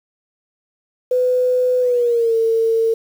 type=tone with pitch glide; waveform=sine; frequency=502 to 452.4 Hz; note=B4 to A4; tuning=+28 to +48 cents; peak=-13 dBFS; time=1.11-2.94 s; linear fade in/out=5 ms; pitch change=-180 cents; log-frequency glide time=1.8-2.35 s; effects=7-bit